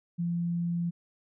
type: tone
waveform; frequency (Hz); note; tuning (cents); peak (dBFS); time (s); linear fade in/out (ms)
sine; 171.6; F3; -30; -27; 0.18-0.91; 20
effects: none